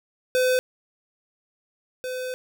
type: tone pair in turn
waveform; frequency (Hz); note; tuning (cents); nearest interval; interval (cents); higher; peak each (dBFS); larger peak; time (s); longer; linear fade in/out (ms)
square; 508 / 508; B4 / B4; +49 / +49; unison; 0; neither; -19 / -29; first; 0.35-0.59 / 2.04-2.34; second; 0
effects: none